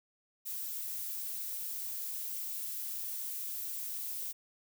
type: noise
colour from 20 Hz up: violet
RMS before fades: -39 dBFS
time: 0.45-4.33 s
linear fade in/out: 20 ms
effects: none